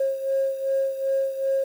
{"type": "beating tone pair", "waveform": "sine", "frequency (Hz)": [539, 541.6], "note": ["C#5", "C#5"], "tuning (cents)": [-49, -40], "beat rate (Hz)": 2.6, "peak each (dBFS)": [-22, -27], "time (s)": [0, 1.64], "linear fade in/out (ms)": 5, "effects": ["tanh soft clip ceiling -15 dBFS", "8-bit"]}